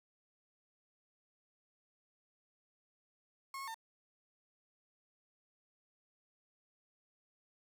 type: tone with pitch steps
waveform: 35% pulse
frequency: 1086 / 1094 / 901 Hz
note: C#6 / C#6 / A5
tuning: -36 / -23 / +41 cents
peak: -40 dBFS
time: 3.54-3.744 s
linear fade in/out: 2 ms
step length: 68 ms
effects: none